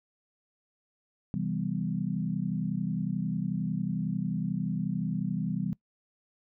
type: chord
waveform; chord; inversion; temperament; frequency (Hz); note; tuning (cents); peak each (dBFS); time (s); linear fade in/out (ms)
sine; C major seventh; none; equal; 130.81 / 164.81 / 196 / 246.9; C3 / E3 / G3 / B3; 0 / 0 / 0 / 0; -37 / -32 / -32 / -37; 1.34-5.73; 0
effects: noise-tail reverb RT60 0.1 s tail -22 dB re dry